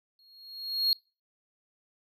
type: tone with exponential growth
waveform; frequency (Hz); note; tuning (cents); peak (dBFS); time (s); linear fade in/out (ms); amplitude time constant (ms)
triangle; 4287; C8; +41; -19; 0.19-0.93; 1; 160
effects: noise-tail reverb RT60 0.3 s tail -24 dB re dry